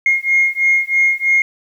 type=beating tone pair; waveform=sine; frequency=2141 / 2144.1 Hz; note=C7 / C7; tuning=+39 / +42 cents; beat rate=3.1 Hz; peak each=-14 dBFS; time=0.06-1.42 s; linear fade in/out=2 ms; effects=tanh soft clip ceiling -5 dBFS + 8-bit